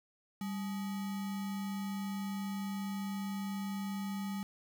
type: tone with sample-and-hold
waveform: sine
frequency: 197.3 Hz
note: G3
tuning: 11 cents sharp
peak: -35 dBFS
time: 0.41-4.43 s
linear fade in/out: 2 ms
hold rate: 1050 Hz
effects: none